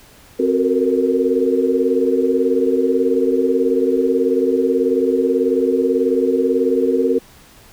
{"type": "tone cluster", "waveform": "sine", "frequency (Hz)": [263.7, 370.9, 452.8, 471.1], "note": ["C4", "F#4", "A4", "A#4"], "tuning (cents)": [14, 4, 50, 18], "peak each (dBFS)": -19, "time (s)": [0.39, 7.19], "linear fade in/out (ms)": 10, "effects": ["pink hiss -46 dBFS RMS until 7.72 s"]}